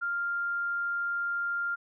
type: tone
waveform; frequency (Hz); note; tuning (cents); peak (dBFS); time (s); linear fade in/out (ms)
sine; 1396.9; F6; 0; -28; 0.01-1.76; 20
effects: none